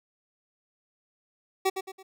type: tone with echo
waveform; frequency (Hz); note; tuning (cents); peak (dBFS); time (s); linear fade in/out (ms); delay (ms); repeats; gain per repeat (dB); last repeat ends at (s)
25% pulse; 381.5; G4; -47; -18; 1.65-1.7; 10; 110; 3; -8; 2.03
effects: none

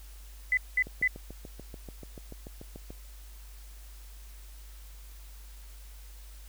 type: tone bursts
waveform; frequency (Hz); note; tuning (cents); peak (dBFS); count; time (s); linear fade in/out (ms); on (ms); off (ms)
sine; 2007; B6; +27; -22; 3; 0.52-1.076; 2; 52; 200
type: click train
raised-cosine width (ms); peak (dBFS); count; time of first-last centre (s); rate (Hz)
2; -30; 15; 0.87-2.905; 6.88
effects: added 50 Hz sine -45 dBFS peak until 6.48 s + white hiss -56 dBFS RMS until 6.48 s

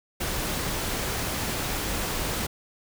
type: noise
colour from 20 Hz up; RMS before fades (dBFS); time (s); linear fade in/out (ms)
pink; -29; 0.2-2.47; 10
effects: none

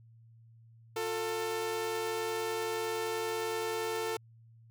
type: tone pair together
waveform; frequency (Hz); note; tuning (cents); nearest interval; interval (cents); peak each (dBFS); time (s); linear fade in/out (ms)
sawtooth; 354.9 / 445.5; F4 / A4; +28 / +22; major third; 394; -36 / -29; 0.96-4.17; 5
effects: added 114 Hz sine -55 dBFS peak until 4.7 s

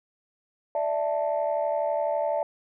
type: chord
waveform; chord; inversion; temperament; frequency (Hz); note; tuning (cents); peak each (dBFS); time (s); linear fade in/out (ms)
sine; D suspended second; none; equal; 587.3 / 659.3 / 880; D5 / E5 / A5; 0 / 0 / 0; -26 / -27 / -30; 0.75-2.43; 2
effects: tanh soft clip ceiling -16 dBFS

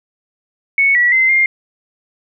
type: tone with pitch steps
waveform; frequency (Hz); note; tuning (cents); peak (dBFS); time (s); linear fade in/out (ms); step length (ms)
sine; 2213 / 1940 / 2066 / 2115; C#7 / B6 / C7 / C7; -3 / -31 / -22 / +18; -9; 0.78-1.46; 2; 170
effects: none

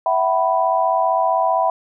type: chord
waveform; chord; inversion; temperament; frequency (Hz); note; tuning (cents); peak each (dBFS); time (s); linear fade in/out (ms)
sine; E suspended second; none; equal with one note detuned; 659.3 / 754.7 / 987.8; E5 / F#5 / B5; 0 / +34 / 0; -19; 0.06-1.7; 2
effects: none

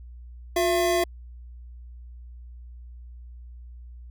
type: tone pair together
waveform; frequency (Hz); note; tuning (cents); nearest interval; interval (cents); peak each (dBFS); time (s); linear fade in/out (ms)
square; 357 / 674; F4 / E5; +38 / +38; major seventh; 1100; -24 / -24; 0.56-1.04; 5
effects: added 60 Hz sine -40 dBFS peak until 4.1 s

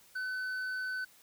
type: tone with hard clipping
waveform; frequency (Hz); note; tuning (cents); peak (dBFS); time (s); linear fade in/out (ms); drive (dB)
sine; 1511; F#6; +36; -35; 0.15-1.05; 10; 4
effects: white hiss -61 dBFS RMS until 1.22 s

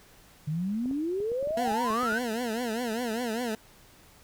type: exponential sweep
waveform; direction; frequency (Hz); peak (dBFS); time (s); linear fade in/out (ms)
sine; up; 146.1 to 1586; -27; 0.47-2.19; 10
type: clicks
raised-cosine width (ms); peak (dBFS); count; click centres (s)
2; -30; 12; 0.858 / 0.912 / 1.203 / 1.318 / 1.427 / 1.473 / 1.507 / 1.677 / 1.719 / 1.905 / 2.032 / 2.124
type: tone with vibrato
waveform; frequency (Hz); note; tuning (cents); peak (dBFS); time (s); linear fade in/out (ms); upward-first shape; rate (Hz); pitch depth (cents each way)
20% pulse; 233.1; A#3; 0; -24; 1.57-3.55; 2; triangle; 5; 160
effects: pink hiss -56 dBFS RMS until 4.23 s

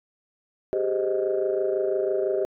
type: chord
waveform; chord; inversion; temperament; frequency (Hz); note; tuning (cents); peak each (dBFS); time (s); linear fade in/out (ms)
sine; Ab major seventh; third; just; 389.3 / 415.3 / 519.1 / 623; G4 / Ab4 / C5 / Eb5; -12 / 0 / -14 / +2; -24 / -30 / -29 / -27; 0.73-2.45; 0
effects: tanh soft clip ceiling -14 dBFS

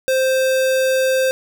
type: tone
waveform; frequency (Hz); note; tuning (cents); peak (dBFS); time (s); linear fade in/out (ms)
square; 523.3; C5; 0; -15; 0.08-1.31; 0
effects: none

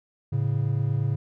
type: tone pair together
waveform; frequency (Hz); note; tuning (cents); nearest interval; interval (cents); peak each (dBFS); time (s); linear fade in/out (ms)
triangle; 110 / 138.59; A2 / C#3; 0 / 0; major third; 400; -23; 0.32-1.16; 10
effects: none

